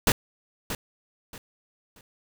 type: noise with echo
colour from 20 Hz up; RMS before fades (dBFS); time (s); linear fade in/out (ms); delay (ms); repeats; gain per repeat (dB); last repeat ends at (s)
pink; -20; 0.07-0.12; 2; 630; 3; -11; 2.01
effects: none